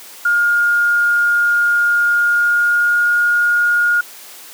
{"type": "tone with pitch glide", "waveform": "sine", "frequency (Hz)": [1419, 1428], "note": ["F6", "F6"], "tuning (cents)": [27, 38], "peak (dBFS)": -11, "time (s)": [0.25, 4.01], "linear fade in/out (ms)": 5, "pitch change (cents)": 11, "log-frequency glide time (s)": [2.13, 3.13], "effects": ["white hiss -37 dBFS RMS until 4.53 s", "high-pass 300 Hz 12 dB/octave"]}